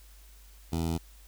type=tone with notch filter; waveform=15% pulse; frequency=82.41 Hz; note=E2; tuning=in tune; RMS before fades=-30 dBFS; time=0.72-0.98 s; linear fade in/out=10 ms; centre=1700 Hz; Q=0.79; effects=added 50 Hz sine -51 dBFS peak until 1.27 s + white hiss -59 dBFS RMS until 1.27 s